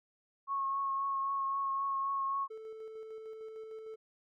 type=tone with vibrato; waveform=sine; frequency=1094 Hz; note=C#6; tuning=23 cents flat; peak=-31 dBFS; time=0.47-2.48 s; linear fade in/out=50 ms; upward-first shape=triangle; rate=3.8 Hz; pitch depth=19 cents each way
type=tone with tremolo; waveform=triangle; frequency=440 Hz; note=A4; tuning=in tune; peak=-40 dBFS; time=2.5-3.96 s; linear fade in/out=10 ms; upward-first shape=square; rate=6.6 Hz; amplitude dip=30%
effects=none